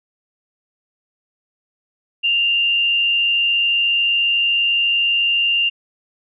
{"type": "tone with frequency modulation", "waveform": "sine", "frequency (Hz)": 2794, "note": "F7", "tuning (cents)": 0, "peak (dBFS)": -14, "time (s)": [2.23, 5.7], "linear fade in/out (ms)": 20, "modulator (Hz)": 79.7, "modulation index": 0.55, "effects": []}